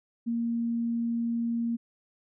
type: tone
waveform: sine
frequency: 233.1 Hz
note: A#3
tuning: in tune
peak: -26 dBFS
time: 0.26-1.77 s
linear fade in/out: 20 ms
effects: none